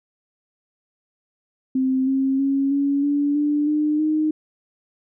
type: tone with pitch steps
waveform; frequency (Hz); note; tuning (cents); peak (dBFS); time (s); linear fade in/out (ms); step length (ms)
sine; 261.6 / 267.9 / 274.3 / 280.9 / 287.6 / 294.5 / 301.5 / 308.8; C4 / C4 / C#4 / C#4 / D4 / D4 / D4 / D#4; 0 / +41 / -18 / +23 / -36 / +5 / +46 / -13; -17; 1.75-4.31; 5; 320
effects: none